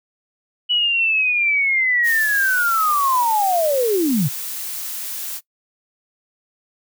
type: linear sweep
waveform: sine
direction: down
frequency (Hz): 2960 to 123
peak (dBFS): -15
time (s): 0.69-4.29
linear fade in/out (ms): 20
type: noise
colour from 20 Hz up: blue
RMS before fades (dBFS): -28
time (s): 2.03-5.41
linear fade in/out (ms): 50
effects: noise-tail reverb RT60 0.1 s tail -21 dB re dry